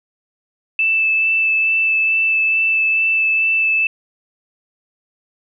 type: tone with vibrato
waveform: sine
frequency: 2637 Hz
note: E7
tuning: in tune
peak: -13 dBFS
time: 0.79-3.87 s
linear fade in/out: 2 ms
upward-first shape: sine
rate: 2.3 Hz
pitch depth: 10 cents each way
effects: none